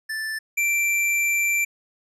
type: tone pair in turn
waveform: square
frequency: 1760 / 2349 Hz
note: A6 / D7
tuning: 0 / 0 cents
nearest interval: perfect fourth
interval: 500 cents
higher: second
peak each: -27 / -20 dBFS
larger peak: second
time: 0.09-0.39 / 0.57-1.65 s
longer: second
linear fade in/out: 10 ms
effects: resampled to 32000 Hz